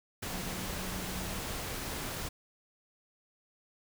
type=tone in noise; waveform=sine; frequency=185 Hz; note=F#3; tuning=in tune; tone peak=-43 dBFS; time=0.28-1.39 s; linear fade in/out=10 ms; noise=pink; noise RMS=-38 dBFS; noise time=0.22-2.29 s; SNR=-8 dB; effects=none